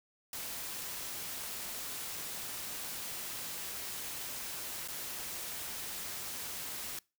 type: noise with dropouts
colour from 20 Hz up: white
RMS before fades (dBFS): -41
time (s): 0.33-6.99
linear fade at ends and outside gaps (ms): 2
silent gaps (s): 4.877-4.884
effects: noise-tail reverb RT60 0.3 s tail -25 dB re dry